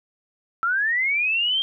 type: linear sweep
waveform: sine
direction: up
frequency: 1318.5 to 3203 Hz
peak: -19 dBFS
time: 0.63-1.62 s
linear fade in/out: 0 ms
effects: none